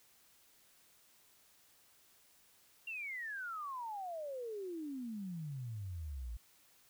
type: exponential sweep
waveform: sine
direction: down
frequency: 2794 to 54.2 Hz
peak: -40 dBFS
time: 2.87-6.37 s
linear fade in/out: 5 ms
effects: white hiss -67 dBFS RMS until 6.89 s